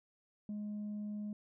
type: tone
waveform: sine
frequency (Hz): 208.8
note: G#3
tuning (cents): +10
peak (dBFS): -36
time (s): 0.49-1.33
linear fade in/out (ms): 2
effects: tanh soft clip ceiling -37 dBFS